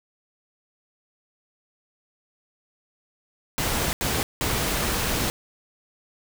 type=noise bursts at uneven times; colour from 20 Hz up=pink; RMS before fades=-25 dBFS; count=3; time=3.58-3.93 / 4.01-4.23 / 4.41-5.3 s; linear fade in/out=0 ms; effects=none